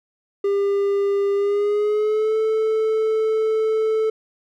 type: tone with pitch glide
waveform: triangle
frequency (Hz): 400 to 438.7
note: G4 to A4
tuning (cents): +35 to -5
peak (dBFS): -15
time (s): 0.44-4.1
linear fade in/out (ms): 5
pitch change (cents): +160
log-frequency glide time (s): 1.34-2.37
effects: none